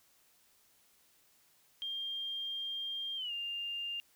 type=tone with pitch glide; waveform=sine; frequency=3200 to 2802 Hz; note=G7 to F7; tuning=+35 to +5 cents; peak=-36 dBFS; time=1.82-4 s; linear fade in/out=0 ms; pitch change=-230 cents; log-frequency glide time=3.16-3.32 s; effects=white hiss -68 dBFS RMS until 4.15 s